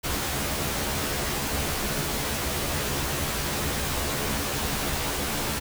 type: noise with comb filter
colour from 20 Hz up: pink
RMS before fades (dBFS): -28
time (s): 0.03-5.6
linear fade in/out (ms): 20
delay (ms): 14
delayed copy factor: +1
effects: none